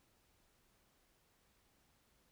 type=silence; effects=pink hiss -74 dBFS RMS until 2.31 s